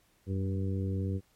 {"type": "harmonic tone with a mistuned harmonic", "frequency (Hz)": 96.4, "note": "G2", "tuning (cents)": -28, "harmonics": [1, 2, 3, 4, 5], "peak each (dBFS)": [-30, -36, -40, -42, -44], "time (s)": [0.26, 1.21], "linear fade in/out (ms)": 50, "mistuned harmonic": 1, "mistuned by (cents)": -40, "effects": ["pink hiss -68 dBFS RMS until 1.35 s", "MP3 64 kbps"]}